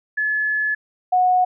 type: tone pair in turn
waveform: sine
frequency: 1715 / 732 Hz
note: A6 / F#5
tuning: -45 / -19 cents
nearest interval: octave + minor third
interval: 1474 cents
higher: first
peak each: -18 / -13 dBFS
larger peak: second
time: 0.17-0.75 / 1.12-1.45 s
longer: first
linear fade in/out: 10 ms
effects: none